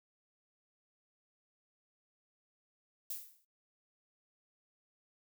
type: noise with exponential decay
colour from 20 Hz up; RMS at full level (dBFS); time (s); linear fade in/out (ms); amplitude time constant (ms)
violet; -37; 3.1-3.45; 5; 74
effects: noise-tail reverb RT60 0.1 s tail -18 dB re dry